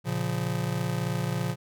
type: chord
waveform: square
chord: Bb minor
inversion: none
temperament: just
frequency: 116.54 / 139.85 / 174.81 Hz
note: Bb2 / Db3 / F3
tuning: 0 / +16 / +2 cents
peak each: -32 dBFS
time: 0.04-1.56 s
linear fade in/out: 50 ms
effects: none